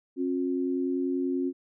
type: tone pair together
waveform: sine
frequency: 269.6 / 359.9 Hz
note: C#4 / F#4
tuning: -48 / -48 cents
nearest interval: perfect fourth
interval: 500 cents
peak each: -27 / -30 dBFS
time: 0.16-1.53 s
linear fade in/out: 50 ms
effects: none